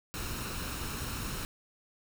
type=noise with comb filter; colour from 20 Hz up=pink; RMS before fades=-37 dBFS; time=0.14-1.45 s; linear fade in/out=0 ms; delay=0.74 ms; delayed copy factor=+0.5; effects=none